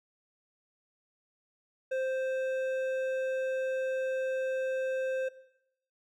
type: tone with hard clipping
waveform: sine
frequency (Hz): 523.3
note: C5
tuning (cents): 0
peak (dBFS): -31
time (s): 1.91-5.29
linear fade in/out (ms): 10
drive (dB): 9
effects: noise-tail reverb RT60 0.8 s tail -18 dB re dry